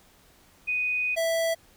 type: tone pair in turn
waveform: sine / square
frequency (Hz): 2489 / 659.3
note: D#7 / E5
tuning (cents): 0 / 0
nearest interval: octave + major seventh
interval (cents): 2300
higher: first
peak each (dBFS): -24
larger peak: neither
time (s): 0.67-1.16 / 1.16-1.55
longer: first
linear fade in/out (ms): 20
effects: pink hiss -58 dBFS RMS until 1.76 s